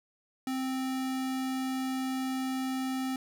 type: tone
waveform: square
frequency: 261.6 Hz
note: C4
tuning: in tune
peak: -31 dBFS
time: 0.47-3.16 s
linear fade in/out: 2 ms
effects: none